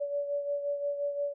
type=beating tone pair; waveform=sine; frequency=572 / 577.7 Hz; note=D5 / D5; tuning=-46 / -29 cents; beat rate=5.7 Hz; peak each=-30 / -38 dBFS; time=0-1.34 s; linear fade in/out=20 ms; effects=none